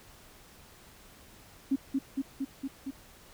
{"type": "tone with echo", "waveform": "sine", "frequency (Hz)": 270.8, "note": "C#4", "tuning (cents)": -40, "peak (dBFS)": -23, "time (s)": [1.71, 1.76], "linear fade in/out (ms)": 10, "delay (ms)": 230, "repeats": 5, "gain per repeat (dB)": -2, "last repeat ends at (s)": 2.91, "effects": ["pink hiss -55 dBFS RMS until 3.33 s"]}